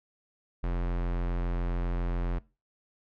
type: tone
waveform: square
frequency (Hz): 43.65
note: F1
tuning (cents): 0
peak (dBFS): -28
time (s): 0.63-2.39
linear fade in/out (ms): 10
effects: noise-tail reverb RT60 0.3 s tail -22 dB re dry + low-pass 2000 Hz 12 dB/octave